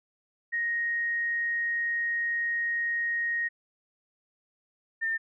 sine tone pair in turn, 1871 / 1806 Hz, A#6 / A6, +6 / +45 cents, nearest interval minor second, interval 61 cents, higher first, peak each -26 dBFS, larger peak neither, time 0.52-3.49 / 5.01-5.18 s, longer first, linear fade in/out 20 ms, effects none

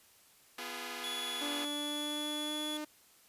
5% pulse chord, F diminished, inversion second, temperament equal with one note detuned, 246.9 / 342 / 415.3 Hz, Cb4 / F4 / Ab4, 0 / -36 / 0 cents, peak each -33 dBFS, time 0.58-1.65 s, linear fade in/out 5 ms
45% pulse tone, 3401 Hz, G#7, 40 cents sharp, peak -38 dBFS, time 1.04-2.77 s, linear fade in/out 0 ms
sawtooth tone with pitch glide, 291 to 302.7 Hz, D4 to D#4, -16 to -48 cents, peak -34 dBFS, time 1.41-2.85 s, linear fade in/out 10 ms, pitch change +68 cents, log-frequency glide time 1.57-2.65 s
effects white hiss -63 dBFS RMS until 3.28 s + resampled to 32000 Hz

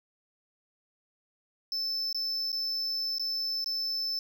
triangle tone with dropouts, 5274 Hz, E8, in tune, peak -28 dBFS, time 1.72-4.19 s, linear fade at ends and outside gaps 1 ms, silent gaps 2.128-2.146 / 2.519-2.528 / 3.183-3.196 / 3.643-3.66 s, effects none

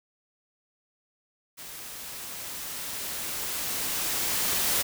white noise with level ramp, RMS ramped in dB -42 to -25 dBFS, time 1.57-4.83 s, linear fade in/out 20 ms, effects none

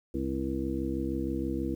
harmonic tone with a mistuned harmonic, 66.3 Hz, C2, 23 cents sharp, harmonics 1 / 2 / 3 / 4 / 5 / 7, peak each -36 / -41 / -38 / -34 / -33 / -40 dBFS, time 0.14-1.75 s, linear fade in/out 5 ms, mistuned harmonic 7, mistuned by +43 cents, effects 10-bit

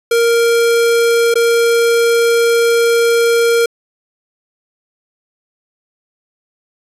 square tone with dropouts, 466.2 Hz, A#4, in tune, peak -10 dBFS, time 0.11-3.66 s, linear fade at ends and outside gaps 5 ms, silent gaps 1.341-1.355 s, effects resampled to 32000 Hz

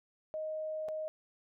sine tone with dropouts, 624 Hz, D#5, 5 cents sharp, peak -35 dBFS, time 0.34-1.08 s, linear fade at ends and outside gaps 0 ms, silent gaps 0.884-0.887 s, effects none

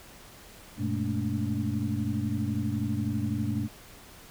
sine tone cluster, 96.3 / 120.2 / 211.6 / 223.7 / 288.7 Hz, G2 / B2 / G#3 / A3 / D4, -30 / -46 / +33 / +29 / -30 cents, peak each -33 / -32 / -33 / -34 / -34 dBFS, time 0.77-3.69 s, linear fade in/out 50 ms, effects pink hiss -50 dBFS RMS until 4.3 s

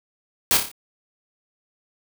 white noise with echo, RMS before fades -18 dBFS, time 0.51-0.57 s, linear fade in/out 0 ms, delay 29 ms, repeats 5, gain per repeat -5 dB, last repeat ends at 0.715 s, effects none

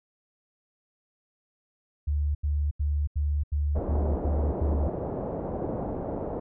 sine tone bursts, 73.42 Hz, D2, in tune, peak -23 dBFS, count 8, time 2.07-4.884 s, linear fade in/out 10 ms, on 280 ms, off 82 ms
white low-pass noise, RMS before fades -32 dBFS, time 3.75-6.4 s, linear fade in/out 10 ms, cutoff 650 Hz, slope 24 dB/octave
effects none

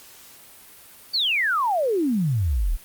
sine exponential sweep, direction down, 4695 to 33.58 Hz, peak -19 dBFS, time 1.13-2.77 s, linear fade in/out 20 ms, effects white hiss -47 dBFS RMS until 2.84 s + Opus 48 kbps

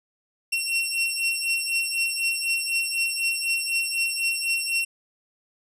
sawtooth beating tone pair, 2723 / 2727 Hz, F7 / F7, -44 / -42 cents, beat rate 4 Hz, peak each -24 / -22 dBFS, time 0.52-4.85 s, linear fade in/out 10 ms, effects resampled to 32000 Hz

